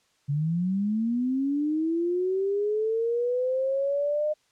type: linear sweep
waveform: sine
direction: up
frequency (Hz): 138.59 to 612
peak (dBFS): -23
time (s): 0.28-4.34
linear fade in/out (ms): 20
effects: white hiss -67 dBFS RMS until 4.51 s + low-pass 7000 Hz 12 dB/octave